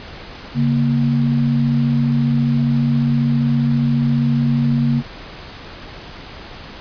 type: tone pair together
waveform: sine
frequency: 139.68 / 234.5 Hz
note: C#3 / A#3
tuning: +14 / +11 cents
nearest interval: major sixth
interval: 897 cents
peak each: -16 dBFS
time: 0.54-5.03 s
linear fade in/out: 50 ms
effects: pink hiss -35 dBFS RMS until 6.8 s + resampled to 11025 Hz